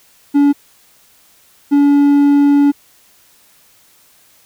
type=tone pair in turn; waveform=triangle; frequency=285.4 / 285.4 Hz; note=D4 / D4; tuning=-49 / -49 cents; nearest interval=unison; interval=0 cents; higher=neither; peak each=-5 dBFS; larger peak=neither; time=0.34-0.53 / 1.71-2.72 s; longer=second; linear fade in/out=20 ms; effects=white hiss -50 dBFS RMS until 4.45 s